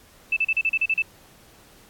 sine tone bursts, 2637 Hz, E7, in tune, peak -18 dBFS, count 9, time 0.32-1.022 s, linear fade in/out 5 ms, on 46 ms, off 36 ms, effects pink hiss -53 dBFS RMS until 1.89 s + AAC 64 kbps

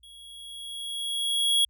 square tone with level ramp, 3322 Hz, G#7, in tune, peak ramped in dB -48 to -19 dBFS, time 0.03-1.65 s, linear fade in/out 5 ms, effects added 60 Hz sine -63 dBFS peak until 1.69 s

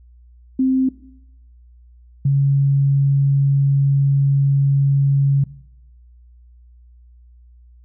sine tone pair in turn, 261.6 / 138.92 Hz, C4 / C#3, 0 / +4 cents, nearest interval major seventh, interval 1096 cents, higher first, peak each -13 / -12 dBFS, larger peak second, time 0.59-0.89 / 2.25-5.44 s, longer second, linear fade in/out 5 ms, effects noise-tail reverb RT60 0.8 s tail -19 dB re dry + added 60 Hz sine -44 dBFS peak until 7.84 s

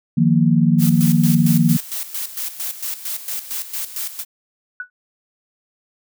sine chord, Eb suspended second, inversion none, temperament just, 155.56 / 175.01 / 233.3 Hz, Eb3 / F3 / Bb3, 0 / +4 / +2 cents, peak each -16 dBFS, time 0.17-1.77 s, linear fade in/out 10 ms
blue noise with tremolo, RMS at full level -25 dBFS, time 0.78-4.25 s, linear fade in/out 50 ms, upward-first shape square, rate 4.4 Hz, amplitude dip 70%
sine tone with exponential decay, 1478 Hz, F#6, 2 cents flat, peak -21 dBFS, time 4.8-4.9 s, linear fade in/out 2 ms, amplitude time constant 20 ms
effects none

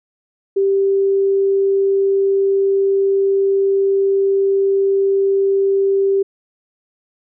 sine tone, 392 Hz, G4, in tune, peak -12 dBFS, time 0.56-6.23 s, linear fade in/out 10 ms, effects none

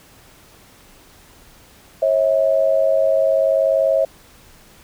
sine tone pair together, 543 / 643.6 Hz, C#5 / E5, -36 / -42 cents, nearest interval minor third, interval 294 cents, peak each -16 dBFS, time 2.02-4.05 s, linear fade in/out 5 ms, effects pink hiss -48 dBFS RMS until 4.83 s

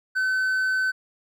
triangle tone, 1522 Hz, F#6, 48 cents sharp, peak -19 dBFS, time 0.15-0.92 s, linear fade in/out 20 ms, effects none

